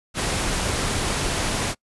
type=noise; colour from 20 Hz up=pink; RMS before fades=-24 dBFS; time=0.14-1.75 s; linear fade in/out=50 ms; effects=noise-tail reverb RT60 0.1 s tail -25 dB re dry + resampled to 24000 Hz